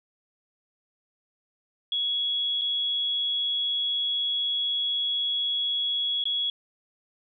sine tone with dropouts, 3348 Hz, G#7, 13 cents sharp, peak -24 dBFS, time 1.92-6.5 s, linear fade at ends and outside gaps 2 ms, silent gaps 2.613-2.617 / 6.24-6.254 s, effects none

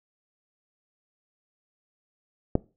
click, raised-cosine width 2 ms, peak -7 dBFS, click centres 2.554 s, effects noise-tail reverb RT60 0.3 s tail -21 dB re dry

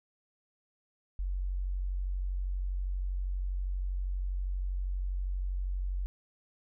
sine tone, 46.25 Hz, F#1, in tune, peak -30 dBFS, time 1.19-6.06 s, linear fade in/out 0 ms, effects none

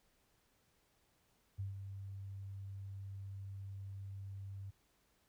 sine tone with ADSR envelope, 98 Hz, G2, in tune, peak -37 dBFS, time 1.58-4.71 s, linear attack 19 ms, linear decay 140 ms, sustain -7 dB, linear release 13 ms, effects pink hiss -75 dBFS RMS until 5.28 s

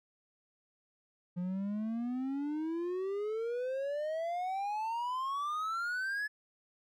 triangle exponential sweep, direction up, 174.61 to 1723 Hz, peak -31 dBFS, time 1.36-6.28 s, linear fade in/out 20 ms, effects none

